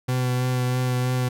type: tone with vibrato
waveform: 40% pulse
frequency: 126.1 Hz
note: B2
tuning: 36 cents sharp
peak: -20 dBFS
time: 0.08-1.29 s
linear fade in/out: 10 ms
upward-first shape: sine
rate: 3.1 Hz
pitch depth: 15 cents each way
effects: none

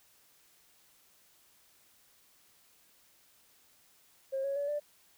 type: tone with pitch steps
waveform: sine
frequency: 537 / 553.7 / 570.9 / 588.7 Hz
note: C5 / C#5 / D5 / D5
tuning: +45 / -2 / -49 / +4 cents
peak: -30 dBFS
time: 4.32-4.8 s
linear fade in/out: 20 ms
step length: 120 ms
effects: tanh soft clip ceiling -26 dBFS + white hiss -65 dBFS RMS until 5.17 s

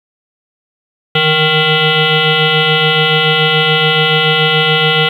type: tone with frequency modulation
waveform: sine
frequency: 1703 Hz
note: G#6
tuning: 43 cents sharp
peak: -8 dBFS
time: 1.15-5.09 s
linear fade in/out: 5 ms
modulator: 309 Hz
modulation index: 5.5
effects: 7-bit

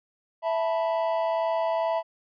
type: chord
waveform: triangle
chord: E suspended fourth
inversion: none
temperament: equal with one note detuned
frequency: 659.3 / 880 / 982.1 Hz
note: E5 / A5 / B5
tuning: 0 / 0 / -10 cents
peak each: -23 / -29 / -29 dBFS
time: 0.42-2.03 s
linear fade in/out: 50 ms
effects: resampled to 11025 Hz

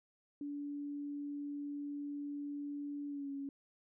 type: tone with pitch glide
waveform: sine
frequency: 288.1 to 278 Hz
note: D4 to C#4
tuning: -33 to +5 cents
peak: -39 dBFS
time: 0.41-3.49 s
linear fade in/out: 2 ms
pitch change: -62 cents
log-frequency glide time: 3.08-3.3 s
effects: none

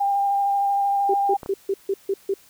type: tone with vibrato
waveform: sine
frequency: 799 Hz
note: G5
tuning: 33 cents sharp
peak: -18 dBFS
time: 0-1.37 s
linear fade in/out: 10 ms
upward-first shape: square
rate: 13 Hz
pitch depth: 10 cents each way
type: tone bursts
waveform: sine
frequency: 392 Hz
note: G4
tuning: in tune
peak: -19 dBFS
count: 7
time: 1.09-2.34 s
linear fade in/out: 5 ms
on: 50 ms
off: 150 ms
type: clicks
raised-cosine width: 1 ms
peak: -21 dBFS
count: 2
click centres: 1.432 / 1.461 s
effects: white hiss -53 dBFS RMS until 2.49 s

